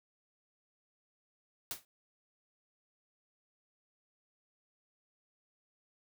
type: noise with exponential decay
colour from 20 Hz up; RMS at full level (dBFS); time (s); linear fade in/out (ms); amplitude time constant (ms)
white; -35; 1.71-1.85; 1; 29
effects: none